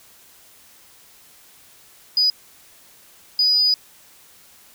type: tone bursts at uneven times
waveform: triangle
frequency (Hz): 4948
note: D#8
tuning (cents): -10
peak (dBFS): -11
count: 2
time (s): 2.17-2.3 / 3.39-3.74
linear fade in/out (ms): 2
effects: tanh soft clip ceiling -12 dBFS + white hiss -50 dBFS RMS until 4.74 s